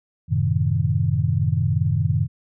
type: chord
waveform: sine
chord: F# diminished seventh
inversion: none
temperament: equal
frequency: 92.5 / 110 / 130.81 / 155.56 Hz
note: F#2 / A2 / C3 / Eb3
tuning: 0 / 0 / 0 / 0 cents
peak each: -23 dBFS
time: 0.28-2.28 s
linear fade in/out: 50 ms
effects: none